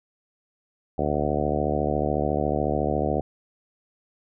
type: harmonic tone with a mistuned harmonic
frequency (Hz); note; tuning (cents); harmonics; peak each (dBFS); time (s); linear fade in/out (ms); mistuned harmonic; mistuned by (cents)
74; D2; +14; 1 / 2 / 3 / 4 / 5 / 6 / 7 / 8 / 9 / 10; -31 / -31 / -31 / -31 / -31 / -31 / -31 / -31 / -31 / -31; 0.98-3.21; 5; 1; +17
effects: none